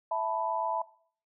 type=chord; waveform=sine; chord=E suspended fourth; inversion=none; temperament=equal; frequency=659.3 / 880 / 987.8 Hz; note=E5 / A5 / B5; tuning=0 / 0 / 0 cents; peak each=-32 / -32 / -32 dBFS; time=0.11-0.82 s; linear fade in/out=5 ms; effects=noise-tail reverb RT60 0.5 s tail -19 dB re dry